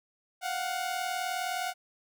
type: tone pair together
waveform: sawtooth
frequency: 704 / 743.7 Hz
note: F5 / F#5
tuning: +14 / +9 cents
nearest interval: minor second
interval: 95 cents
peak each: -31 / -29 dBFS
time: 0.41-1.74 s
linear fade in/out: 50 ms
effects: none